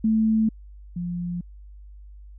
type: tone pair in turn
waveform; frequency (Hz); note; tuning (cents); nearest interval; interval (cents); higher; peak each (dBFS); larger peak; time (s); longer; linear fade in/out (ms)
sine; 220 / 175.03; A3 / F3; 0 / +4; major third; 396; first; -17 / -26; first; 0.04-0.49 / 0.96-1.41; neither; 5
effects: added 50 Hz sine -41 dBFS peak until 2.38 s